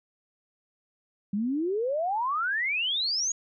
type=exponential sweep; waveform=sine; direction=up; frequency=194 to 6800 Hz; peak=-25 dBFS; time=1.33-3.32 s; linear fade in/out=5 ms; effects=none